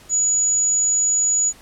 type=tone; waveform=sine; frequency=6860 Hz; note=A8; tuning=45 cents flat; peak=-15 dBFS; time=0.09-1.53 s; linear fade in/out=50 ms; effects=pink hiss -47 dBFS RMS until 1.61 s + low-pass 12000 Hz 12 dB/octave